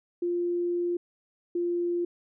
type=tone pair in turn; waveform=sine; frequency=349.2 / 347.8 Hz; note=F4 / F4; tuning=0 / -7 cents; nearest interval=unison; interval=7 cents; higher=first; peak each=-25 dBFS; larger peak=neither; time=0.22-0.97 / 1.55-2.05 s; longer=first; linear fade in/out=5 ms; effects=none